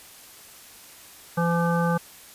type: harmonic tone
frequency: 170 Hz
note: F3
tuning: 46 cents flat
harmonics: 1 / 3 / 5 / 7 / 9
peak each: -22 / -27 / -29 / -30 / -32 dBFS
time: 1.37-1.98 s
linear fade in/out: 10 ms
effects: white hiss -47 dBFS RMS until 2.34 s + resampled to 32000 Hz